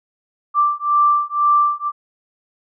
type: beating tone pair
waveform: sine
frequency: 1174.7 / 1176.7 Hz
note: D6 / D6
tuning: 0 / +3 cents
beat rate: 2 Hz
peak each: -16 dBFS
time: 0.54-1.92 s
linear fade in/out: 50 ms
effects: none